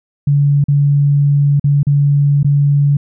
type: tone with dropouts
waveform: sine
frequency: 143 Hz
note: D3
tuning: 46 cents flat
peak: -8 dBFS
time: 0.27-2.97 s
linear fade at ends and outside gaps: 5 ms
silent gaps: 0.641-0.683 / 1.597-1.641 / 1.831-1.868 / 2.431-2.445 s
effects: none